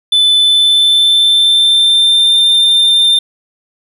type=tone with pitch glide; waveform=triangle; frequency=3508 to 3594 Hz; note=A7 to A7; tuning=-6 to +36 cents; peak=-5 dBFS; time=0.12-3.19 s; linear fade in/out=5 ms; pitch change=+42 cents; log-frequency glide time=0.34-2.4 s; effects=none